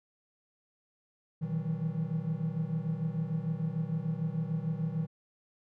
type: tone cluster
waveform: triangle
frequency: 120.3 / 157.3 / 164 / 188.2 Hz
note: B2 / D#3 / E3 / F#3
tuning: -45 / +19 / -9 / +30 cents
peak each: -39 / -31 / -33 / -39 dBFS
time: 1.41-5.07 s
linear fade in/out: 20 ms
effects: none